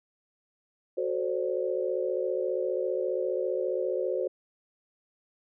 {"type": "chord", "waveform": "sine", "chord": "D dominant seventh", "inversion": "first", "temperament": "equal with one note detuned", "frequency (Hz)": [370, 440, 523.3, 578.2], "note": ["F#4", "A4", "C5", "D5"], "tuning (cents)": [0, 0, 0, -27], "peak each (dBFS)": [-31, -35, -30, -35], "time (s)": [0.97, 4.28], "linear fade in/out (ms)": 10, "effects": []}